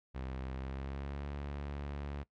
sawtooth tone with pitch glide, 65.41 to 71.33 Hz, C2 to D2, 0 to -50 cents, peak -35 dBFS, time 0.14-2.24 s, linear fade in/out 20 ms, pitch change +150 cents, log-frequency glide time 0.53-1.27 s, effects noise-tail reverb RT60 0.1 s tail -20 dB re dry + low-pass 3000 Hz 12 dB/octave

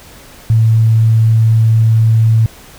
sine tone, 112 Hz, A2, 31 cents sharp, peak -6 dBFS, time 0.5-2.46 s, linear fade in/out 0 ms, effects pink hiss -38 dBFS RMS until 2.78 s

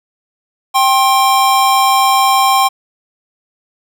square tone pair together, 784 / 1064.4 Hz, G5 / C6, 0 / +29 cents, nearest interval perfect fourth, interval 529 cents, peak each -12 dBFS, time 0.74-2.69 s, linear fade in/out 20 ms, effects none

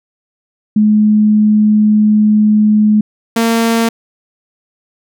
sine / sawtooth tone pair in turn, 212.3 / 228.8 Hz, G#3 / A#3, +38 / -32 cents, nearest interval minor second, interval 130 cents, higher second, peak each -6 dBFS, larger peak neither, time 0.76-3.01 / 3.36-3.89 s, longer first, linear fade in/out 5 ms, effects none

